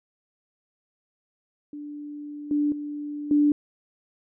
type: tone with level steps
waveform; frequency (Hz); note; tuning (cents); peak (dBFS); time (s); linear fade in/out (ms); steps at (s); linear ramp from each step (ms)
sine; 293.7; D4; 0; -34 / -20 / -30 / -16; 1.73-3.52; 2; 2.51 / 2.72 / 3.31; 2
effects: none